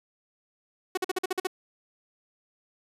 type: tone bursts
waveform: sawtooth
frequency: 371.3 Hz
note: F#4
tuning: 6 cents sharp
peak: -21 dBFS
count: 8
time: 0.95-1.471 s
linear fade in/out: 5 ms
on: 24 ms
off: 47 ms
effects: resampled to 32000 Hz